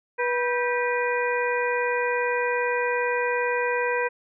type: harmonic tone with a mistuned harmonic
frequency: 487.5 Hz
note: B4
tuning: 23 cents flat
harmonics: 1 / 2 / 3 / 4 / 5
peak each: -25 / -28 / -30 / -31 / -32 dBFS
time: 0.18-4.09 s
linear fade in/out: 20 ms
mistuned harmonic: 3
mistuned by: +120 cents
effects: none